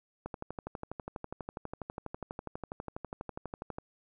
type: click train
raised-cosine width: 1 ms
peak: -24 dBFS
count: 44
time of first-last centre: 0.26-3.785 s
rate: 12.2 Hz
effects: none